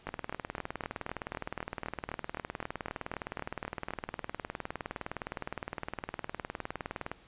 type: two click trains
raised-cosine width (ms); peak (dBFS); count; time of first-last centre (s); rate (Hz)
0.5; -21 / -20; 16 / 138; 0.07-3.906 / 0.09-7.116; 3.91 / 19.5
effects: pink hiss -59 dBFS RMS until 7.27 s + resampled to 8000 Hz